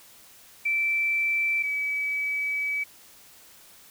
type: tone pair in turn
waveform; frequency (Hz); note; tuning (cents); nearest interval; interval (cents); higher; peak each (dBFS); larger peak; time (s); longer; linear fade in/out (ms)
sine; 2332 / 2287; D7 / D7; -13 / -47; unison; 34; first; -22 / -25; first; 0.65-1.63 / 1.63-2.84; second; 10
effects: white hiss -52 dBFS RMS until 3.9 s